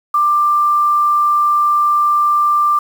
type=tone with quantisation; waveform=sine; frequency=1185 Hz; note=D6; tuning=15 cents sharp; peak=-10 dBFS; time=0.14-2.79 s; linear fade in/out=5 ms; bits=6; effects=none